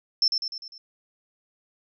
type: tone with echo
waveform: sine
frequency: 5340 Hz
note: E8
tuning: 22 cents sharp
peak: -17 dBFS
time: 0.22-0.28 s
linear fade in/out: 2 ms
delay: 100 ms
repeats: 5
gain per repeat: -5 dB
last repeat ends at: 0.78 s
effects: none